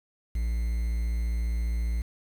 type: tone with quantisation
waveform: triangle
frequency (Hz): 57.4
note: A#1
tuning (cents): -26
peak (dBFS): -23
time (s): 0.35-2.02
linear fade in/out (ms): 5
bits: 8
effects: none